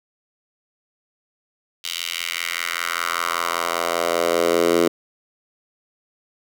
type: tone with high-pass filter sweep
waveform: 10% pulse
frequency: 85.1 Hz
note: F2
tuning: 44 cents flat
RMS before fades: -22 dBFS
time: 1.84-4.88 s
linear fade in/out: 5 ms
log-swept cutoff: 3300 to 350 Hz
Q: 2
effects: none